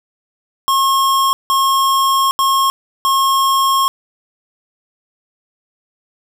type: tone bursts at uneven times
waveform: square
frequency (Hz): 1080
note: C#6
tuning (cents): -45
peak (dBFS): -12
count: 4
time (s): 0.68-1.33 / 1.5-2.31 / 2.39-2.7 / 3.05-3.88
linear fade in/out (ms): 0
effects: none